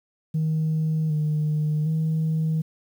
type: tone with pitch steps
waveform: sine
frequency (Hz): 157.5 / 152.3 / 158.7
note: D#3 / D#3 / D#3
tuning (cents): +21 / -37 / +35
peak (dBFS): -19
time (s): 0.34-2.62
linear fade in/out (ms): 10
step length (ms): 760
effects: tanh soft clip ceiling -18 dBFS + 9-bit